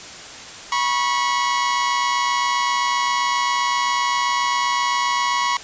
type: tone pair together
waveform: sawtooth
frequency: 972.4 / 1100 Hz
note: B5 / C#6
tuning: -27 / -14 cents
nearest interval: major second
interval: 213 cents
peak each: -17 dBFS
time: 0.72-5.57 s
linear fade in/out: 2 ms
effects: white hiss -36 dBFS RMS until 5.63 s + resampled to 16000 Hz